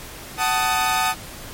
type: chord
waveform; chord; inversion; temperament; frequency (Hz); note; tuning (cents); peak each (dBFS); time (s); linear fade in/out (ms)
sawtooth; D# diminished; first; equal with one note detuned; 749 / 880 / 1244.5; F#5 / A5 / D#6; +21 / 0 / 0; -19; 0.37-1.15; 50
effects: pink hiss -37 dBFS RMS until 1.53 s + MP3 64 kbps